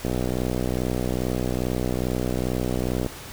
click train, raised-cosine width 2 ms, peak -12 dBFS, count 189, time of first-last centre 0.05-3.063 s, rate 62.4 Hz, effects pink hiss -39 dBFS RMS until 3.32 s

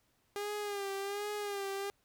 sawtooth tone with vibrato, 404.3 Hz, G#4, 46 cents flat, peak -32 dBFS, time 0.36-1.9 s, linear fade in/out 0 ms, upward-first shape sine, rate 1.3 Hz, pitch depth 55 cents each way, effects pink hiss -74 dBFS RMS until 2.04 s

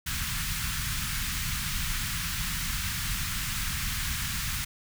pink band-stop noise, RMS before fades -31 dBFS, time 0.06-4.65 s, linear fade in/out 10 ms, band 180 to 1300 Hz, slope 24 dB/octave, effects none

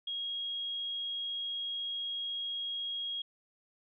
sine tone, 3282 Hz, G#7, 21 cents flat, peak -34 dBFS, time 0.07-3.22 s, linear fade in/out 5 ms, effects none

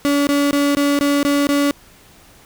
35% pulse tone bursts, 285.3 Hz, C#4, 50 cents sharp, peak -12 dBFS, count 7, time 0.05-1.71 s, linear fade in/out 0 ms, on 220 ms, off 20 ms, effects pink hiss -47 dBFS RMS until 2.45 s

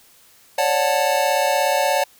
square chord, D major seventh, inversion third, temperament just, 550.6 / 587.3 / 734.2 / 881 Hz, C#5 / D5 / F#5 / A5, -12 / 0 / -14 / +2 cents, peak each -23 dBFS, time 0.58-2.04 s, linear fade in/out 5 ms, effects white hiss -52 dBFS RMS until 2.19 s

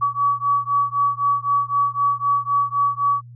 sine beating tone pair, 1136 / 1139.9 Hz, C#6 / C#6, +42 / +48 cents, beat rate 3.9 Hz, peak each -20 / -20 dBFS, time 0.01-3.22 s, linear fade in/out 20 ms, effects added 120 Hz sine -38 dBFS peak until 3.35 s

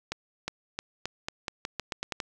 accelerating click train, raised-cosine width 0.2 ms, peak -14 dBFS, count 12, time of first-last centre 0.12-2.202 s, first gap 360 ms, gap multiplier 0.86, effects none

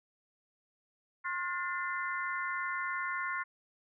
harmonic tone with a mistuned harmonic, 356.7 Hz, F4, 37 cents sharp, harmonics 3 / 4 / 5 / 6, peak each -37 / -38 / -39 / -40 dBFS, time 1.24-3.44 s, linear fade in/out 20 ms, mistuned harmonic 6, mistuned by -68 cents, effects none

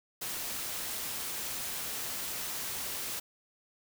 white noise, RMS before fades -37 dBFS, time 0.21-3.2 s, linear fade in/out 10 ms, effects none

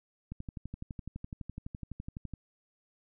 click train, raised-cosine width 5 ms, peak -27 dBFS, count 25, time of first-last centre 0.32-2.337 s, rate 11.9 Hz, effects none

